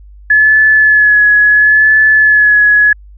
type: tone with vibrato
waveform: sine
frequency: 1709 Hz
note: G#6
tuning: 49 cents sharp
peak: -4 dBFS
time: 0.3-2.93 s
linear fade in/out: 5 ms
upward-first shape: sine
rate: 0.73 Hz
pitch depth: 26 cents each way
effects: added 50 Hz sine -33 dBFS peak until 3.17 s